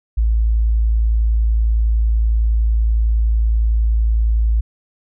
sine tone, 55.4 Hz, A1, 13 cents sharp, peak -12 dBFS, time 0.17-4.61 s, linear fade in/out 10 ms, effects none

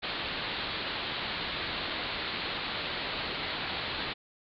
white low-pass noise, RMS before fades -35 dBFS, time 0.02-4.14 s, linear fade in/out 20 ms, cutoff 4400 Hz, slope 96 dB/octave, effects none

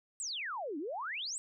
sine exponential two-way sweep, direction down then up, 8372 to 274.1 to 8372 Hz, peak -36 dBFS, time 0.2-1.38 s, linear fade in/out 0 ms, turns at 0.78 s, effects none

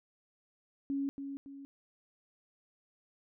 sine tone with echo, 277.2 Hz, C#4, in tune, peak -31 dBFS, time 0.9-1.09 s, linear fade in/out 0 ms, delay 280 ms, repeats 2, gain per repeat -7 dB, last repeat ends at 1.65 s, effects none

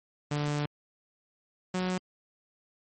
sawtooth tone pair in turn, 147.1 / 183.64 Hz, D3 / F#3, +3 / -13 cents, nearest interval major third, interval 384 cents, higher second, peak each -24 dBFS, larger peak neither, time 0.31-0.66 / 1.74-1.98 s, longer first, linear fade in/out 5 ms, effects MP3 32 kbps

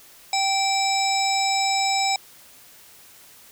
harmonic tone with a mistuned harmonic, 779 Hz, G5, 11 cents flat, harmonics 1 / 3 / 5 / 7 / 9 / 10, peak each -22 / -27 / -29 / -27 / -34 / -30 dBFS, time 0.33-2.16 s, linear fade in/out 2 ms, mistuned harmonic 7, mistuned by -81 cents, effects white hiss -49 dBFS RMS until 3.51 s

